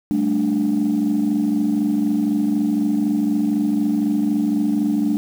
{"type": "chord", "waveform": "sine", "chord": "G suspended second", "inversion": "none", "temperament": "equal", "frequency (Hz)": [196, 220, 293.7], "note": ["G3", "A3", "D4"], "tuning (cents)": [0, 0, 0], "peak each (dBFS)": [-23, -19, -18], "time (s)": [0.11, 5.17], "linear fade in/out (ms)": 0, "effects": ["tanh soft clip ceiling -11 dBFS", "7-bit"]}